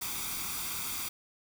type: noise with comb filter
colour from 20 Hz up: white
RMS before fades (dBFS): -36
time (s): 0.01-1.09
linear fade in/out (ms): 10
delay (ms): 0.85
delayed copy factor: +0.65
effects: none